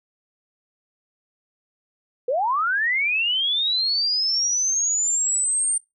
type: linear sweep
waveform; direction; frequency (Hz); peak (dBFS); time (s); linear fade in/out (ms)
sine; up; 466.2 to 8870; -19; 2.28-5.78; 5
effects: noise-tail reverb RT60 0.2 s tail -23 dB re dry